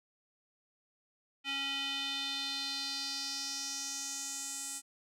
square tone with band-pass filter sweep, 275.8 Hz, C#4, 9 cents flat, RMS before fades -38 dBFS, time 1.44-4.82 s, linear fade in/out 50 ms, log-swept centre 2800 to 8200 Hz, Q 3.6, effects none

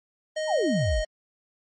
square tone, 622.3 Hz, D#5, in tune, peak -27 dBFS, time 0.36-1.05 s, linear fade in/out 10 ms
sine exponential sweep, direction down, 987.8 to 37.39 Hz, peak -22 dBFS, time 0.47-1.04 s, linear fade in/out 50 ms
effects MP3 32 kbps

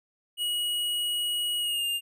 square tone with pitch glide, 2905 to 2809 Hz, F#7 to F7, -32 to +9 cents, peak -27 dBFS, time 0.37-2.01 s, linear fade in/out 50 ms, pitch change -59 cents, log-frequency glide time 1.59-1.86 s, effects none

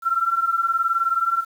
sine beating tone pair, 1342 / 1361 Hz, E6 / F6, +31 / -45 cents, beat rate 19 Hz, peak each -23 / -20 dBFS, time 0.02-1.45 s, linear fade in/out 50 ms, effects 8-bit

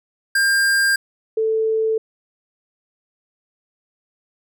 square / sine tone pair in turn, 1600 / 441.8 Hz, G6 / A4, +35 / +7 cents, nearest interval octave + minor seventh, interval 2228 cents, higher first, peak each -15 / -16 dBFS, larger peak first, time 0.35-0.96 / 1.37-1.98 s, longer neither, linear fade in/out 5 ms, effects none

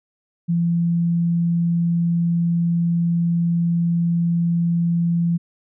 sine tone, 170 Hz, F3, 46 cents flat, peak -16 dBFS, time 0.48-5.38 s, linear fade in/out 20 ms, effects none

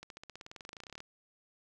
accelerating click train, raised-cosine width 0.2 ms, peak -29 dBFS, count 23, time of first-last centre 0.03-1.004 s, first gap 72 ms, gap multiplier 0.95, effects none

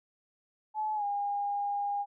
sine tone with pitch glide, 859 to 811.3 Hz, A5 to G#5, -42 to -41 cents, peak -29 dBFS, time 0.74-2.06 s, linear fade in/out 50 ms, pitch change -99 cents, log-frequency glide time 0.95-1.04 s, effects none

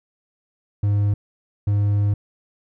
triangle tone bursts at uneven times, 102.3 Hz, G#2, 26 cents flat, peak -14 dBFS, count 2, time 0.83-1.14 / 1.67-2.14 s, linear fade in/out 5 ms, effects none

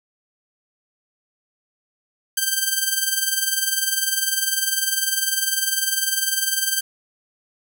5% pulse tone with tremolo, 1568 Hz, G6, in tune, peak -5 dBFS, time 2.37-6.81 s, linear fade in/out 5 ms, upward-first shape triangle, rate 20 Hz, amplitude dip 75%, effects none

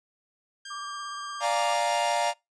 15% pulse tone, 1600 Hz, G6, 35 cents sharp, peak -32 dBFS, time 0.65-1.45 s, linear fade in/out 5 ms
sine tone with vibrato, 1167 Hz, D6, 11 cents flat, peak -35 dBFS, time 0.7-1.74 s, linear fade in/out 10 ms, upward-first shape triangle, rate 17 Hz, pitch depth 32 cents each way
45% pulse chord, Bb dominant seventh, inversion first, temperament equal, 587.3 / 698.5 / 830.6 / 932.3 Hz, D5 / F5 / Ab5 / Bb5, 0 / 0 / 0 / 0 cents, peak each -30 / -28 / -33 / -28 dBFS, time 1.4-2.34 s, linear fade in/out 50 ms
effects noise-tail reverb RT60 0.2 s tail -24 dB re dry + resampled to 22050 Hz

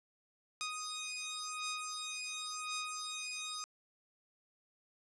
10% pulse beating tone pair, 1244.5 / 1245.43 Hz, D#6 / D#6, 0 / +1 cents, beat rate 0.93 Hz, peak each -34 / -34 dBFS, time 0.61-3.64 s, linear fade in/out 0 ms, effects resampled to 24000 Hz

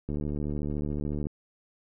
click train, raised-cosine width 3 ms, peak -20 dBFS, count 88, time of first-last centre 0.09-1.269 s, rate 73.8 Hz, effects none

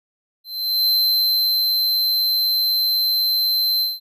square tone with ADSR envelope, 4096 Hz, C8, 38 cents flat, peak -15 dBFS, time 0.44-4 s, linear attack 430 ms, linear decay 780 ms, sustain -2 dB, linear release 190 ms, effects none

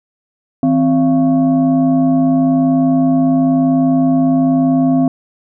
sine tone with frequency modulation, 261.5 Hz, C4, 1 cent flat, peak -9 dBFS, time 0.63-5.08 s, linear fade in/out 2 ms, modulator 422 Hz, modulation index 0.65, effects none

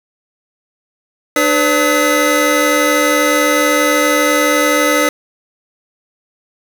square tone cluster, 298.6 / 502 / 574 / 1278 / 2026 Hz, D4 / B4 / D5 / D#6 / B6, +29 / +28 / -40 / +46 / +44 cents, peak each -18 dBFS, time 1.36-5.09 s, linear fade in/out 2 ms, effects 7-bit

